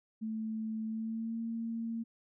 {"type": "tone with pitch glide", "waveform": "sine", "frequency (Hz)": [220, 228.5], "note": ["A3", "A#3"], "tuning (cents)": [0, -34], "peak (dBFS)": -34, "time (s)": [0.21, 2.04], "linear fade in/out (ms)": 20, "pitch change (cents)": 66, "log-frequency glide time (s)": [0.86, 1.39], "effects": []}